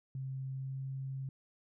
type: tone with pitch glide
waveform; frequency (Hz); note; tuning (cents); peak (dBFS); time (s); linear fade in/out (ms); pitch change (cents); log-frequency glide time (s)
sine; 133 to 134.08; C3 to C3; +29 to +43; -37; 0.15-1.29; 2; +14; 0.53-0.81
effects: none